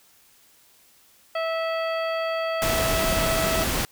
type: harmonic tone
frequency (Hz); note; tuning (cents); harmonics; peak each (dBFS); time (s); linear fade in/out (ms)
653; E5; -17; 1 / 2 / 3 / 4 / 5 / 7; -25 / -31 / -35 / -37 / -39 / -42; 1.35-3.64; 5
type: noise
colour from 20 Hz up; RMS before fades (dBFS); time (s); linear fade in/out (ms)
pink; -25; 2.62-3.85; 0
effects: white hiss -57 dBFS RMS until 3.91 s